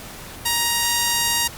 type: tone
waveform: 5% pulse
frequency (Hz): 940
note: A#5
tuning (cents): +14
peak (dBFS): -6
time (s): 0.45-1.48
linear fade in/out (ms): 10
effects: pink hiss -37 dBFS RMS until 1.57 s + Opus 48 kbps